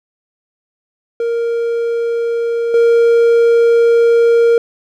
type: tone with level steps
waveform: triangle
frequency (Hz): 466.2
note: A#4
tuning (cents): 0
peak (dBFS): -12 / -5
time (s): 1.2-4.58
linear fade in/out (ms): 2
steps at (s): 2.74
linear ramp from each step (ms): 2
effects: none